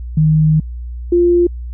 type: tone pair in turn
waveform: sine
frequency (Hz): 155.56 / 348.6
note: D#3 / F4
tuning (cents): 0 / -3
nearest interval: octave + major second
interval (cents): 1397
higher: second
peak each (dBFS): -8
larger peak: neither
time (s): 0.17-0.6 / 1.12-1.47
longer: first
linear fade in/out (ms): 5
effects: added 60 Hz sine -23 dBFS peak until 1.73 s